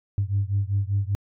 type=beating tone pair; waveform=sine; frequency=97.6 / 102.7 Hz; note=G2 / G#2; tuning=-7 / -19 cents; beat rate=5.1 Hz; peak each=-23 / -24 dBFS; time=0.18-1.15 s; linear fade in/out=0 ms; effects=tanh soft clip ceiling -15 dBFS